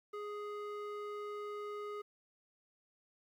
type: tone with band-pass filter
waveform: square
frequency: 415.3 Hz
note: G#4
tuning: in tune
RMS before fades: -43 dBFS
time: 0.13-2.02 s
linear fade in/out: 10 ms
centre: 850 Hz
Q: 2.2
effects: 12-bit